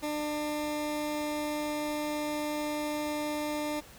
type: tone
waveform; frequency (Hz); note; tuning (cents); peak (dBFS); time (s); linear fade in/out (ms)
20% pulse; 299.3; D4; +33; -26; 0.02-3.81; 20
effects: pink hiss -52 dBFS RMS until 3.98 s